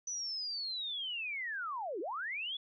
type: linear two-way sweep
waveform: sine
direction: down then up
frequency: 6020 to 311.1 to 3471 Hz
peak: -36 dBFS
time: 0.07-2.57 s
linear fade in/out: 5 ms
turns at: 2 s
effects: none